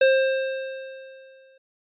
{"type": "tone with exponential decay", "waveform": "square", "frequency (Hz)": 530, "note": "C5", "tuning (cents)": 22, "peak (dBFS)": -14, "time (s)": [0.01, 1.58], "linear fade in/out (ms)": 5, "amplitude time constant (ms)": 340, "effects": ["resampled to 8000 Hz"]}